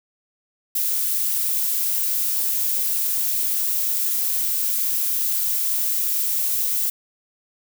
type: noise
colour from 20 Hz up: violet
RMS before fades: -22 dBFS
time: 0.75-6.9 s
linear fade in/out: 5 ms
effects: none